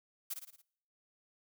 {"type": "noise with echo", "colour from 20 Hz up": "blue", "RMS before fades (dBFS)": -38, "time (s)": [0.3, 0.34], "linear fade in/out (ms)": 10, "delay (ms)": 56, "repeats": 5, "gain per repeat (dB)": -5, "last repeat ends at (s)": 0.62, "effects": ["noise-tail reverb RT60 0.7 s tail -24 dB re dry"]}